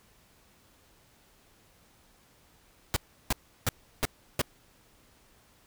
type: noise bursts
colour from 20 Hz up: pink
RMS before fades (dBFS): -26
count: 5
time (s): 2.94-4.415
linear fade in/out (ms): 0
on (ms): 23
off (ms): 340
effects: pink hiss -62 dBFS RMS until 5.66 s